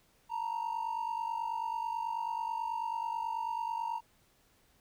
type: ring-modulated tone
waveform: triangle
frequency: 924 Hz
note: A#5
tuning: 16 cents flat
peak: -27 dBFS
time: 0.29-4.01 s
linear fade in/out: 50 ms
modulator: 24.6 Hz
effects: tanh soft clip ceiling -26 dBFS + pink hiss -68 dBFS RMS until 4.8 s